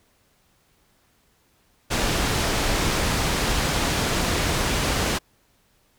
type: low-pass noise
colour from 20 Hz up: pink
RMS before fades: -23 dBFS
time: 1.9-5.19 s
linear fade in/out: 20 ms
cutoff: 8100 Hz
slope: 12 dB/octave
effects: pink hiss -63 dBFS RMS until 5.98 s